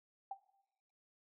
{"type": "tone with exponential decay", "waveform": "sine", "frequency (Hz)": 784, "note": "G5", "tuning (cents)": 0, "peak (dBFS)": -36, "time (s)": [0.31, 0.39], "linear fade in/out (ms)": 5, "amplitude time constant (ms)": 16, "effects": ["noise-tail reverb RT60 0.9 s tail -17 dB re dry"]}